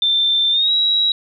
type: tone with pitch glide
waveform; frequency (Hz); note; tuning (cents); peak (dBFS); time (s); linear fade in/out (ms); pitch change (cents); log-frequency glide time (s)
sine; 3566 to 3866; A7 to B7; +22 to -38; -13; 0.02-1.12; 2; +140; 0.51-0.72
effects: none